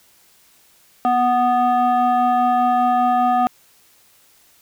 sine tone with frequency modulation, 740 Hz, F#5, in tune, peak -12 dBFS, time 1.05-3.47 s, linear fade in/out 0 ms, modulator 495 Hz, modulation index 0.75, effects tanh soft clip ceiling -11 dBFS + white hiss -54 dBFS RMS until 4.61 s

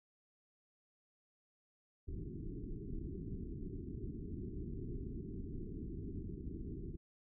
pink low-pass noise, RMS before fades -44 dBFS, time 2.07-6.97 s, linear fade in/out 20 ms, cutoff 410 Hz, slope 96 dB/octave, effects none

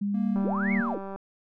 sine tone with pitch glide, 202.1 to 197.48 Hz, G#3 to G3, -47 to +13 cents, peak -25 dBFS, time 0.01-0.81 s, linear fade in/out 10 ms, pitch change -40 cents, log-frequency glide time 0.12-0.39 s
triangle tone with tremolo, 233.7 Hz, A#3, 5 cents sharp, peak -25 dBFS, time 0.14-0.95 s, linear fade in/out 5 ms, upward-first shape sine, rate 1.9 Hz, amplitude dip 75%
click train, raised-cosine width 1 ms, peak -25 dBFS, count 157, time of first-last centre 0.36-1.16 s, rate 195 Hz
sine linear two-way sweep, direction up then down, 249.1 to 2252 to 249.1 Hz, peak -29 dBFS, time 0.44-0.98 s, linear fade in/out 5 ms, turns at 0.73 s
effects none

